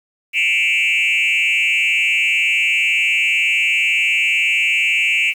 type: tone with frequency modulation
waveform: sine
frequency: 2501 Hz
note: D#7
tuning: 8 cents sharp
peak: -11 dBFS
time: 0.33-5.34 s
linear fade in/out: 50 ms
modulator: 170 Hz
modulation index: 1.8
effects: tanh soft clip ceiling -12 dBFS + 7-bit